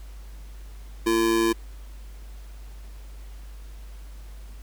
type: tone with amplitude modulation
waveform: square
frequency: 340.2 Hz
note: F4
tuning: 45 cents flat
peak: -17 dBFS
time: 1.06-1.53 s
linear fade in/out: 10 ms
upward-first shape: sine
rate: 112 Hz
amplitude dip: 65%
effects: added 50 Hz sine -38 dBFS peak until 4.62 s + pink hiss -54 dBFS RMS until 4.62 s